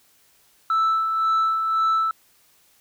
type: tone with tremolo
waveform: sine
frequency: 1318.5 Hz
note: E6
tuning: in tune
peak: -14 dBFS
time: 0.7-2.11 s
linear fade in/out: 2 ms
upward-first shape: sine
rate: 1.9 Hz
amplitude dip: 50%
effects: tanh soft clip ceiling -16 dBFS + white hiss -59 dBFS RMS until 2.8 s